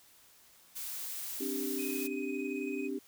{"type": "noise", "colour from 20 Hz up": "blue", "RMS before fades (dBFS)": -40, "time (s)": [0.75, 2.08], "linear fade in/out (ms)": 20}
{"type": "chord", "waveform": "sine", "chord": "C suspended second", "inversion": "none", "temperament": "equal", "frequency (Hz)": [261.6, 293.7, 392], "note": ["C4", "D4", "G4"], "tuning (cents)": [0, 0, 0], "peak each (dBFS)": [-38, -38, -38], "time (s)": [1.4, 2.99], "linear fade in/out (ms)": 10}
{"type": "tone with tremolo", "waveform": "triangle", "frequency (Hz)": 2509, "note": "D#7", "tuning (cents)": 14, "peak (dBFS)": -39, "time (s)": [1.78, 2.89], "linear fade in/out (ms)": 20, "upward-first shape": "sine", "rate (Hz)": 18, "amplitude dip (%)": 55}
{"effects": ["white hiss -61 dBFS RMS until 3.07 s"]}